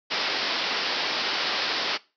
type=low-pass noise; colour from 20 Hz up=white; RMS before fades=-27 dBFS; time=0.1-1.98 s; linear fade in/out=20 ms; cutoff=5300 Hz; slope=96 dB/octave; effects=noise-tail reverb RT60 0.3 s tail -21 dB re dry + high-pass 300 Hz 12 dB/octave